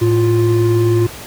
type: tone pair together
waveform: triangle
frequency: 110.15 / 349.7 Hz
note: A2 / F4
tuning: +2 / +2 cents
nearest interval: octave + minor sixth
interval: 2000 cents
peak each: -11 dBFS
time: 0.01-1.07 s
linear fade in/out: 10 ms
effects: pink hiss -32 dBFS RMS until 1.26 s + high-pass 60 Hz 12 dB/octave